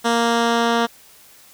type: tone with low-pass filter sweep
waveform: 10% pulse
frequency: 233.1 Hz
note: A#3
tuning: in tune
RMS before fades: -18 dBFS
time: 0.04-0.87 s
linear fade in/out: 20 ms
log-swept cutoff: 8100 to 4500 Hz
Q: 0.81
effects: white hiss -48 dBFS RMS until 1.53 s